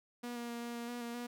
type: tone with pitch steps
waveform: sawtooth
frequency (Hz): 241.4 / 237.5 / 235.9 / 237.3 / 235.8 / 241.6 / 235.6 / 241.4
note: B3 / A#3 / A#3 / A#3 / A#3 / B3 / A#3 / B3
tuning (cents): -39 / +33 / +21 / +31 / +20 / -38 / +19 / -39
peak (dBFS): -36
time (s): 0.23-1.27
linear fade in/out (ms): 10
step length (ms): 130
effects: none